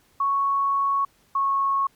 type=tone pair in turn; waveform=sine; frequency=1108.7 / 1099.1 Hz; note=C#6 / C#6; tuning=0 / -15 cents; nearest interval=unison; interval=15 cents; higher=first; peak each=-19 / -19 dBFS; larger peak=neither; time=0.2-1.05 / 1.35-1.87 s; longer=first; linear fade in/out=5 ms; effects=pink hiss -61 dBFS RMS until 1.95 s + MP3 96 kbps

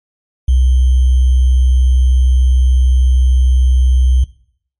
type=tone with sample-and-hold; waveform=sine; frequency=63.4 Hz; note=B1; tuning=46 cents sharp; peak=-7 dBFS; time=0.48-4.24 s; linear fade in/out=5 ms; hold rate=3150 Hz; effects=noise-tail reverb RT60 0.6 s tail -19 dB re dry + MP3 48 kbps

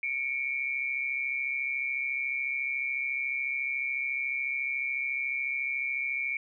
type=tone pair together; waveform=sine; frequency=2215 / 2349 Hz; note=C#7 / D7; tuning=-2 / 0 cents; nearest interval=minor second; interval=102 cents; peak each=-32 / -31 dBFS; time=0.03-6.37 s; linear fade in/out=2 ms; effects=none

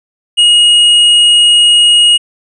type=tone with tanh clipping; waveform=sine; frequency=2880 Hz; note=F#7; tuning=47 cents flat; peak=-5 dBFS; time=0.37-2.18 s; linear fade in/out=20 ms; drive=9 dB; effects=resampled to 22050 Hz

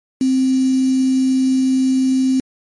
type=tone with quantisation; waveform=sine; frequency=261.6 Hz; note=C4; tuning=in tune; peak=-12 dBFS; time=0.21-2.4 s; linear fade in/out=2 ms; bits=5; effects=MP3 48 kbps

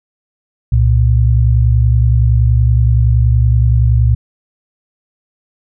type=tone pair together; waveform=sine; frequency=65.9 / 116.54 Hz; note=C2 / A#2; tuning=+13 / 0 cents; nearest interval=minor seventh; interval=987 cents; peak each=-10 dBFS; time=0.72-4.15 s; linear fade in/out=5 ms; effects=none

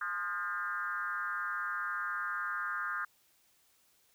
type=tone with frequency modulation; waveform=sine; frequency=1417 Hz; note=F6; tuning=25 cents sharp; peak=-33 dBFS; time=0.01-3.05 s; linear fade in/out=5 ms; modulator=184 Hz; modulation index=1.5; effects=white hiss -69 dBFS RMS until 4.14 s

